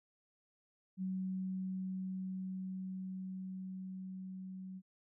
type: tone with level ramp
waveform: sine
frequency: 187.7 Hz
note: F#3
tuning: 25 cents sharp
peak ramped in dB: -35 to -44 dBFS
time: 0.97-4.82 s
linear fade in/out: 50 ms
effects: none